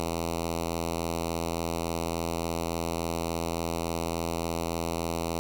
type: tone with notch filter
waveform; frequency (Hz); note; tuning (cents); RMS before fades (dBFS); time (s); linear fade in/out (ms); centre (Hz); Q
5% pulse; 83.5; E2; +23; -31; 0-5.39; 0; 1700; 1.1
effects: none